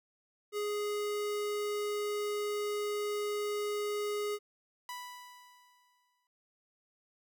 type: tone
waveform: square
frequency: 415.3 Hz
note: G#4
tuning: in tune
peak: -33 dBFS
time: 0.52-4.39 s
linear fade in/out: 50 ms
type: tone with exponential decay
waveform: sawtooth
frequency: 987.8 Hz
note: B5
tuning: in tune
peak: -35 dBFS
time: 4.89-6.27 s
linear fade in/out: 1 ms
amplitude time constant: 300 ms
effects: none